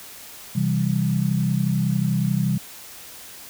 sine chord, C major, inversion none, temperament equal, 130.81 / 164.81 / 196 Hz, C3 / E3 / G3, 0 / 0 / 0 cents, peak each -23 dBFS, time 0.55-2.58 s, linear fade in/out 10 ms, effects white hiss -41 dBFS RMS until 3.49 s

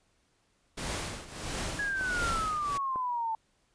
pink noise with tremolo, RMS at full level -33 dBFS, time 0.77-2.78 s, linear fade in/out 10 ms, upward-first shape triangle, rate 1.5 Hz, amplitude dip 85%
sine exponential sweep, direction down, 1682 to 880 Hz, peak -29 dBFS, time 1.79-3.35 s, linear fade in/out 2 ms
clicks, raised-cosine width 1 ms, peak -26 dBFS, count 4, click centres 2.011 / 2.305 / 2.359 / 2.959 s
effects pink hiss -71 dBFS RMS until 3.74 s + resampled to 22050 Hz

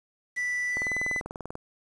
triangle tone with pitch glide, 1973 to 2004 Hz, B6 to B6, -2 to +25 cents, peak -25 dBFS, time 0.36-1.21 s, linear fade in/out 20 ms, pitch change +27 cents, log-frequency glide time 0.68-0.89 s
click train, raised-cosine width 1 ms, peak -22 dBFS, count 17, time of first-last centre 0.77-1.554 s, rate 20.4 Hz
effects resampled to 22050 Hz + 8-bit

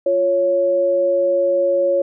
sine tone pair together, 349.3 / 554.4 Hz, F4 / C#5, 0 / 0 cents, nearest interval minor sixth, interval 800 cents, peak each -23 / -14 dBFS, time 0.06-2.02 s, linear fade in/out 5 ms, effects none

